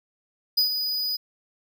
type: tone with ADSR envelope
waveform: square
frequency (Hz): 4959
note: D#8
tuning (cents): -7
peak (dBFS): -17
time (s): 0.57-1.17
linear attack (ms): 10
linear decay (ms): 110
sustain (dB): -8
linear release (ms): 14
effects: none